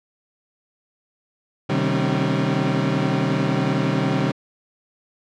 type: tone cluster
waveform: 30% pulse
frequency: 130.5 / 153.2 / 192 / 224.2 / 271.9 Hz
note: C3 / D#3 / G3 / A3 / C#4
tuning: -4 / -27 / -36 / +33 / -33 cents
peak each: -22 / -21 / -22 / -29 / -23 dBFS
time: 1.69-4.32 s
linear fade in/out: 10 ms
effects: low-pass 4000 Hz 12 dB/octave